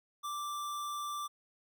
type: tone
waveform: square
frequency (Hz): 1174.7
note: D6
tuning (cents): 0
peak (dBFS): -37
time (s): 0.23-1.28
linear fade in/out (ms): 20
effects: none